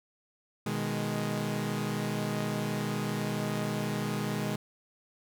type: chord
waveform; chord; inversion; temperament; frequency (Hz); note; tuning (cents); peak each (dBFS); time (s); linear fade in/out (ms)
sawtooth; G# minor; first; equal; 123.47 / 155.56 / 207.7; B2 / D#3 / G#3; 0 / 0 / 0; -32 / -31 / -29; 0.66-4.56; 5
effects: none